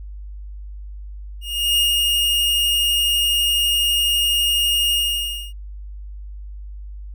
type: tone with ADSR envelope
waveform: 45% pulse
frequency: 2848 Hz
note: F7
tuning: 33 cents sharp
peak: -14 dBFS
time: 1.41-5.53 s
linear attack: 370 ms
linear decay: 130 ms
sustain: -2 dB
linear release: 600 ms
effects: added 50 Hz sine -31 dBFS peak until 7.14 s